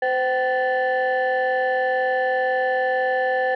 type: tone cluster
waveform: sine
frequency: 514 / 767 / 1753 Hz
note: C5 / G5 / A6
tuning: -31 / -38 / -7 cents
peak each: -20 / -22 / -23 dBFS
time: 0.02-3.55 s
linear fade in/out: 5 ms
effects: tanh soft clip ceiling -14 dBFS